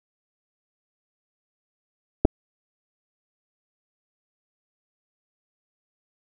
clicks, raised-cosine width 2 ms, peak -3 dBFS, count 2, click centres 2.25 / 2.253 s, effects none

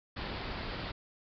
pink low-pass noise, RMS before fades -39 dBFS, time 0.16-0.92 s, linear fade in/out 10 ms, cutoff 4900 Hz, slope 96 dB/octave, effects none

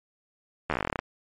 slowing click train, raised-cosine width 0.5 ms, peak -11 dBFS, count 15, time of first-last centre 0.7-0.991 s, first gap 12 ms, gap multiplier 1.08, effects MP3 64 kbps

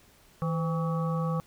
harmonic tone with a mistuned harmonic, 161.3 Hz, E3, 37 cents flat, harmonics 1 / 3 / 5 / 7 / 8, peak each -27 / -35 / -41 / -36 / -44 dBFS, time 0.42-1.4 s, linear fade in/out 0 ms, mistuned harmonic 3, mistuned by +85 cents, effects pink hiss -59 dBFS RMS until 1.46 s

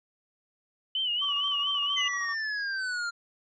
sine tone with vibrato, 2986 Hz, F#7, 15 cents sharp, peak -26 dBFS, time 0.95-2.08 s, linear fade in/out 2 ms, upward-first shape sine, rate 4.3 Hz, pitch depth 88 cents each way
triangle tone with tremolo, 1145 Hz, D6, 44 cents flat, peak -31 dBFS, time 1.21-2.35 s, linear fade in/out 20 ms, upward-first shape square, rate 13 Hz, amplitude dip 45%
square exponential sweep, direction down, 2064 to 1383 Hz, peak -30 dBFS, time 1.96-3.11 s, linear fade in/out 20 ms
effects resampled to 16000 Hz

